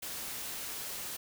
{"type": "noise", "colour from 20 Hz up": "white", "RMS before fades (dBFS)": -40, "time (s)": [0.02, 1.17], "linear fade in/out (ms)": 10, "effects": []}